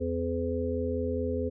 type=harmonic tone; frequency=84.6 Hz; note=E2; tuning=45 cents sharp; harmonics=1 / 3 / 5 / 6; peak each=-33 / -33 / -33 / -33 dBFS; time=0-1.5 s; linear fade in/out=20 ms; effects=none